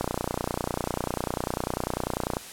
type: click train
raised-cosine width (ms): 1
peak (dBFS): -12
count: 72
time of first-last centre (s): 0.01-2.369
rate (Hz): 30.1
effects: white hiss -42 dBFS RMS until 2.52 s + low-pass 12000 Hz 12 dB/octave